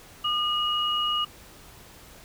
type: tone pair together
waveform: sine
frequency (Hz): 1215 / 2893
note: D#6 / F#7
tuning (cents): -42 / -40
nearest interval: octave + minor third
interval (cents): 1502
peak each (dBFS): -27 / -25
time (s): 0.24-1.25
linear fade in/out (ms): 10
effects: pink hiss -49 dBFS RMS until 2.24 s